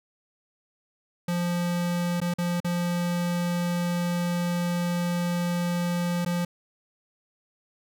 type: tone with dropouts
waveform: square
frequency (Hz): 174.61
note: F3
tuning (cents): 0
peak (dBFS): -25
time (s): 1.28-6.45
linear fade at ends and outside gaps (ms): 5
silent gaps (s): 2.203-2.215 / 2.339-2.384 / 2.603-2.645 / 6.249-6.26
effects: none